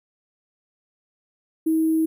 sine tone with sample-and-hold, 319.6 Hz, D#4, 47 cents sharp, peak -17 dBFS, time 1.66-2.06 s, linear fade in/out 10 ms, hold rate 11025 Hz, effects none

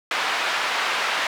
pink band-pass noise, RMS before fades -24 dBFS, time 0.11-1.27 s, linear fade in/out 2 ms, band 970 to 3200 Hz, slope 12 dB/octave, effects none

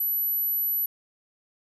sine tone, 11840 Hz, F#9, in tune, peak -23 dBFS, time 0-0.86 s, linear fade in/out 5 ms, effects none

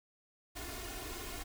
pink noise with comb filter, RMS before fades -43 dBFS, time 0.55-1.44 s, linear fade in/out 20 ms, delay 2.8 ms, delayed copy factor +0.9, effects none

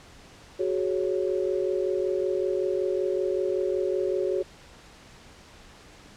sine chord, F# suspended second, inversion none, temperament equal, 370 / 415.3 / 554.4 Hz, F#4 / G#4 / C#5, 0 / 0 / 0 cents, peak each -26 / -29 / -30 dBFS, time 0.59-4.43 s, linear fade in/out 10 ms, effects pink hiss -50 dBFS RMS until 6.16 s + low-pass 7000 Hz 12 dB/octave

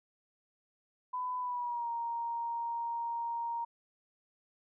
sine tone with pitch glide, 1001 to 934 Hz, B5 to A#5, +23 to +3 cents, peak -33 dBFS, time 1.13-3.65 s, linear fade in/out 10 ms, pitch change -120 cents, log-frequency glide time 1.39-1.9 s, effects none

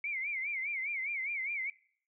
sine tone with vibrato, 2217 Hz, C#7, in tune, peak -33 dBFS, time 0.04-1.7 s, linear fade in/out 2 ms, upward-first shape sine, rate 4.9 Hz, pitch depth 140 cents each way, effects noise-tail reverb RT60 0.6 s tail -22 dB re dry

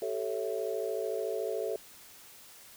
sine chord, A dominant seventh, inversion third, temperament equal with one note detuned, 386.4 / 440 / 554.4 / 659.3 Hz, G4 / A4 / C#5 / E5, -25 / 0 / 0 / 0 cents, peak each -37 / -34 / -38 / -38 dBFS, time 0.02-1.76 s, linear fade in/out 2 ms, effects white hiss -53 dBFS RMS until 2.76 s

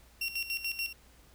30% pulse tone with tremolo, 2738 Hz, F7, 35 cents flat, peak -28 dBFS, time 0.21-0.93 s, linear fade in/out 5 ms, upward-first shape square, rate 6.9 Hz, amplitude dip 70%, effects added 60 Hz sine -59 dBFS peak until 1.34 s + pink hiss -61 dBFS RMS until 1.34 s

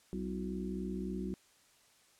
harmonic tone with a mistuned harmonic, 63.9 Hz, C2, 40 cents flat, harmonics 1 / 3 / 4 / 5 / 6, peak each -45 / -38 / -45 / -45 / -43 dBFS, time 0.13-1.34 s, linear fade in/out 0 ms, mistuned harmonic 6, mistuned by -91 cents, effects white hiss -66 dBFS RMS until 2.19 s + low-pass 10000 Hz 12 dB/octave

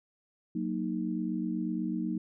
sine chord, D# minor, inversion first, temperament equal, 185 / 233.1 / 311.1 Hz, F#3 / A#3 / D#4, 0 / 0 / 0 cents, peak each -34 / -34 / -34 dBFS, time 0.55-2.18 s, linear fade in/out 5 ms, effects none

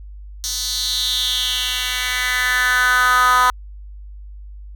10% pulse tone with high-pass filter sweep, 250.5 Hz, B3, 25 cents sharp, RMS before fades -18 dBFS, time 0.44-3.5 s, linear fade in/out 0 ms, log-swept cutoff 5200 to 1100 Hz, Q 4.1, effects added 50 Hz sine -33 dBFS peak until 4.75 s

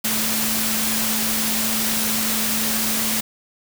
sine tone in noise, 220 Hz, A3, in tune, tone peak -27 dBFS, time 0.04-3.21 s, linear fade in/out 10 ms, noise white, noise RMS -22 dBFS, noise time 0.04-3.21 s, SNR -8 dB, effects none

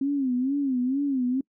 sine tone with vibrato, 265.7 Hz, C4, 27 cents sharp, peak -22 dBFS, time 0.01-1.41 s, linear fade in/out 5 ms, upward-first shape sine, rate 2.2 Hz, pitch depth 130 cents each way, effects noise-tail reverb RT60 0.1 s tail -25 dB re dry

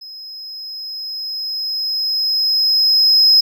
triangle tone with level ramp, 5110 Hz, D#8, 45 cents sharp, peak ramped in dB -31 to -5 dBFS, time 0.01-3.41 s, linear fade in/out 10 ms, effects tanh soft clip ceiling -1 dBFS

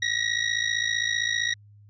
25% pulse ring-modulated tone, 1901 Hz, A#6, 33 cents sharp, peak -17 dBFS, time 0.02-1.54 s, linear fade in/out 2 ms, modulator 27.7 Hz, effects added 103 Hz sine -49 dBFS peak until 1.89 s + resampled to 16000 Hz

